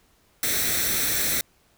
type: noise with comb filter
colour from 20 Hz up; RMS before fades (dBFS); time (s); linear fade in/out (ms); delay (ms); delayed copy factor
white; -24; 0.43-1.41; 2; 0.51; +0.65
effects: pink hiss -62 dBFS RMS until 1.77 s